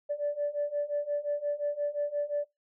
sine beating tone pair, 580 / 585.7 Hz, D5 / D5, -22 / -5 cents, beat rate 5.7 Hz, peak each -32 / -30 dBFS, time 0.09-2.45 s, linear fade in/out 20 ms, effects noise-tail reverb RT60 0.2 s tail -23 dB re dry + tanh soft clip ceiling -22 dBFS

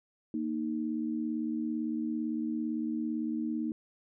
sine tone pair together, 232.3 / 310.1 Hz, A#3 / D#4, -6 / -6 cents, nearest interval perfect fourth, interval 500 cents, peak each -33 / -33 dBFS, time 0.34-3.72 s, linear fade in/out 2 ms, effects none

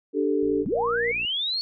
sine chord, D suspended fourth, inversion none, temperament just, 293.7 / 391.6 / 440.5 Hz, D4 / G4 / A4, 0 / -2 / +2 cents, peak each -25 dBFS, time 0.13-0.66 s, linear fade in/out 50 ms
click train, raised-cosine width 3 ms, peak -32 dBFS, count 49, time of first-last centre 0.43-1.249 s, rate 58.6 Hz
sine linear sweep, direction up, 151.1 to 4435 Hz, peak -24 dBFS, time 0.66-1.61 s, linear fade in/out 0 ms
sine tone, 471.1 Hz, A#4, 18 cents sharp, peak -24 dBFS, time 0.72-1.12 s, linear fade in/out 10 ms
effects none

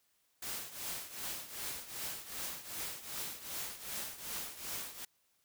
white noise with tremolo, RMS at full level -39 dBFS, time 0.42-5.05 s, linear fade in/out 5 ms, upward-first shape triangle, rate 2.6 Hz, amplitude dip 80%, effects white hiss -75 dBFS RMS until 5.44 s

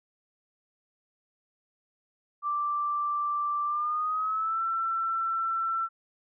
sine tone with pitch glide, 1174.7 to 1341.6 Hz, D6 to E6, 0 to +30 cents, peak -26 dBFS, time 2.42-5.89 s, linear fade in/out 50 ms, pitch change +230 cents, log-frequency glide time 3.65-4.62 s, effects none

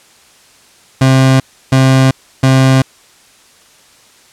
30% pulse tone bursts, 132.2 Hz, C3, 18 cents sharp, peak -3 dBFS, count 3, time 1.01-2.82 s, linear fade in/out 5 ms, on 390 ms, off 320 ms, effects white hiss -45 dBFS RMS until 4.32 s + low-pass 9000 Hz 12 dB/octave

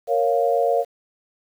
sine chord, Bb minor, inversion none, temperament equal, 466.2 / 554.4 / 698.5 Hz, Bb4 / Db5 / F5, 0 / 0 / 0 cents, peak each -21 dBFS, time 0.07-0.85 s, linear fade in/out 50 ms, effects 8-bit

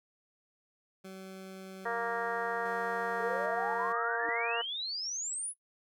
20% pulse tone with tremolo, 190 Hz, F#3, 46 cents sharp, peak -39 dBFS, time 1.04-3.93 s, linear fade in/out 10 ms, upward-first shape square, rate 0.62 Hz, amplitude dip 35%
harmonic tone, 233.1 Hz, A#3, in tune, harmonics 2 / 3 / 4 / 5 / 6 / 7 / 8, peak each -36 / -38 / -39 / -40 / -41 / -41 / -42 dBFS, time 1.85-4.62 s, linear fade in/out 10 ms
sine exponential sweep, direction up, 418.4 to 10510 Hz, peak -34 dBFS, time 3.18-5.54 s, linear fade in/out 50 ms
triangle tone with exponential growth, 311.1 Hz, D#4, in tune, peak -37 dBFS, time 4.16-4.29 s, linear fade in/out 0 ms, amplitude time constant 28 ms
effects noise-tail reverb RT60 0.1 s tail -18 dB re dry

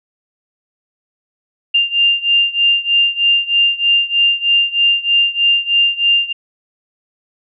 sine beating tone pair, 2794 / 2797.2 Hz, F7 / F7, 0 / +2 cents, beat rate 3.2 Hz, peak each -13 / -15 dBFS, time 1.74-6.33 s, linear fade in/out 10 ms, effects none

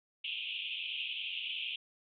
pink band-pass noise, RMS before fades -39 dBFS, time 0.24-1.76 s, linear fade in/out 5 ms, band 2500 to 3400 Hz, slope 96 dB/octave, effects none

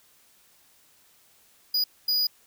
square tone bursts at uneven times, 4920 Hz, D#8, 20 cents flat, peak -22 dBFS, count 2, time 1.74-1.84 / 2.08-2.27 s, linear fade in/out 5 ms, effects white hiss -60 dBFS RMS until 2.46 s

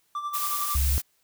triangle tone with tremolo, 1174.7 Hz, D6, in tune, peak -25 dBFS, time 0.15-0.76 s, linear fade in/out 2 ms, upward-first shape sine, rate 11 Hz, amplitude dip 60%
blue noise, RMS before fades -30 dBFS, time 0.33-1.02 s, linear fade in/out 20 ms
sine tone, 68.7 Hz, C#2, 15 cents flat, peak -21 dBFS, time 0.75-0.98 s, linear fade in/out 0 ms
effects white hiss -68 dBFS RMS until 1.23 s

